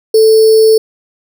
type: tone with sample-and-hold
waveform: sine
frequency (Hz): 440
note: A4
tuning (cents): 0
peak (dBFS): -3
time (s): 0.14-0.78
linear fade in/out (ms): 5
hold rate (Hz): 4900
effects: none